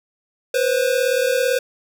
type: tone pair together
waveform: square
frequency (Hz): 492.1 / 530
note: B4 / C5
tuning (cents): -6 / +22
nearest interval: minor second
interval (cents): 128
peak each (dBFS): -20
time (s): 0.54-1.59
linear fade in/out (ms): 5
effects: none

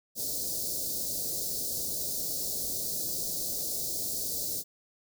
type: band-stop noise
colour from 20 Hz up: white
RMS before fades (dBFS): -33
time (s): 0.15-4.64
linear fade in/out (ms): 50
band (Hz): 650 to 4200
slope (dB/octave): 48
effects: none

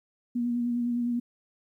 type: tone with vibrato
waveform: sine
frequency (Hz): 240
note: B3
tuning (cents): -49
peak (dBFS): -25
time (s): 0.35-1.2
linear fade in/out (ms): 10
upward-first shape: sine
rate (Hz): 9.8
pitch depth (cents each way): 24
effects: 11-bit

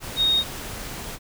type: tone in noise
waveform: sine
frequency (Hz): 3727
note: A#7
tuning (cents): -1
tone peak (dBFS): -17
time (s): 0.16-0.44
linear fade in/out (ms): 50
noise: pink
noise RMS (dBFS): -34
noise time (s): 0-1.19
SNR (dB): +14
effects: none

